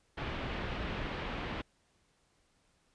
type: low-pass noise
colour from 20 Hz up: pink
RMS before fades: -38 dBFS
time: 0.17-1.62 s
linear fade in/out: 10 ms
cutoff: 3300 Hz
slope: 24 dB/octave
effects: pink hiss -72 dBFS RMS until 2.94 s + resampled to 22050 Hz